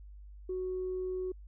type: tone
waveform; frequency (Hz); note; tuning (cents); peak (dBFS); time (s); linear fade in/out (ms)
sine; 370; F#4; 0; -32; 0.49-1.32; 5
effects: tanh soft clip ceiling -28 dBFS + added 50 Hz sine -47 dBFS peak until 1.47 s